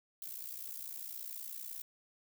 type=noise with amplitude modulation; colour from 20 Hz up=violet; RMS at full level=-41 dBFS; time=0.22-1.82 s; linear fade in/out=2 ms; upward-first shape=sine; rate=59.8 Hz; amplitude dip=80%; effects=none